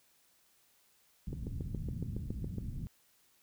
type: low-pass noise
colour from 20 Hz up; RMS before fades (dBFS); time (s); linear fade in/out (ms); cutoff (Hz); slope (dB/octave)
white; -40; 1.27-2.87; 0; 170; 24
type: click train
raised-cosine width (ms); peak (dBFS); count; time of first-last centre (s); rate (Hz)
3; -26; 10; 1.33-2.583; 7.18
effects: white hiss -69 dBFS RMS until 3.42 s